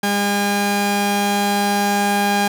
sawtooth tone pair together, 202.8 / 811 Hz, G#3 / G#5, -41 / -41 cents, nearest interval 2 octaves, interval 2400 cents, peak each -15 dBFS, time 0.03-2.48 s, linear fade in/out 5 ms, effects none

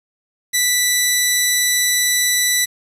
10% pulse tone, 1975.5 Hz, B6, in tune, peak -5 dBFS, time 0.53-2.66 s, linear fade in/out 20 ms, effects resampled to 32000 Hz + 7-bit

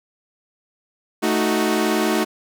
sawtooth chord, D# diminished, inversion second, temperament equal, 220 / 311.1 / 370 Hz, A3 / D#4 / F#4, 0 / 0 / 0 cents, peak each -18 dBFS, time 1.22-2.25 s, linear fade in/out 20 ms, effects none

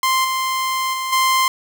sawtooth tone with level steps, 1046 Hz, C6, 1 cent flat, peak -11 / -15 / -18 / -10 dBFS, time 0.03-1.48 s, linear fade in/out 2 ms, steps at 0.24 / 0.93 / 1.12 s, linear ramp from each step 10 ms, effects 7-bit

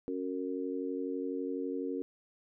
harmonic tone, 92 Hz, F#2, 9 cents flat, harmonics 3 / 4 / 5, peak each -36 / -39 / -38 dBFS, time 0.08-2.02 s, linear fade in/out 0 ms, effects none

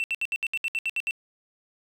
triangle tone bursts, 2687 Hz, E7, 33 cents sharp, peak -22 dBFS, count 11, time 0-1.109 s, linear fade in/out 0 ms, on 39 ms, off 68 ms, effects tanh soft clip ceiling -18 dBFS

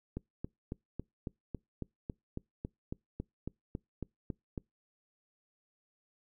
click train, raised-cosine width 3 ms, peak -24 dBFS, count 17, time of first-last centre 0.17-4.578 s, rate 3.63 Hz, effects noise-tail reverb RT60 0.2 s tail -26 dB re dry

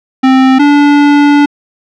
square tone pair in turn, 262.3 / 289.4 Hz, C4 / D4, +4 / -25 cents, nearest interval major second, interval 171 cents, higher second, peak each -4 dBFS, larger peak neither, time 0.23-0.59 / 0.59-1.46 s, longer second, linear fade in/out 10 ms, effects low-pass 3000 Hz 12 dB/octave

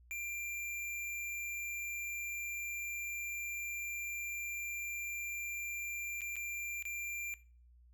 square tone with dropouts, 2376 Hz, D7, 20 cents sharp, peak -39 dBFS, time 0.11-7.34 s, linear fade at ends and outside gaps 0 ms, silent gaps 6.208-6.217 / 6.357-6.365 / 6.825-6.853 s, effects noise-tail reverb RT60 0.4 s tail -18 dB re dry + added 60 Hz sine -59 dBFS peak until 7.93 s

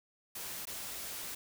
white noise with dropouts, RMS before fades -42 dBFS, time 0.35-1.35 s, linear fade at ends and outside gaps 5 ms, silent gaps 0.654-0.67 s, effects none

